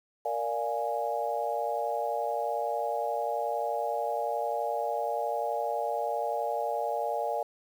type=chord; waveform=sine; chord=Bb dominant seventh; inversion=none; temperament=equal; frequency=466.2 / 587.3 / 698.5 / 830.6 Hz; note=Bb4 / D5 / F5 / Ab5; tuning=0 / 0 / 0 / 0 cents; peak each=-35 / -33 / -33 / -33 dBFS; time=0.25-7.43 s; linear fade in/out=5 ms; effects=9-bit